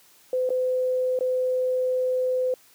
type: tone with dropouts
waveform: sine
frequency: 509 Hz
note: C5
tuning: 48 cents flat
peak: -21 dBFS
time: 0.33-2.54 s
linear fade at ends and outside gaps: 2 ms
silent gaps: 0.492-0.503 / 1.19-1.208 s
effects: white hiss -56 dBFS RMS until 2.74 s + high-pass 100 Hz 12 dB/octave